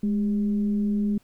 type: tone with frequency modulation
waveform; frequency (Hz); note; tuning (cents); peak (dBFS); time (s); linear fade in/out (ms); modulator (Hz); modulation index
sine; 207.7; G#3; 0; -21; 0.03-1.18; 5; 190; 0.29
effects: pink hiss -63 dBFS RMS until 1.23 s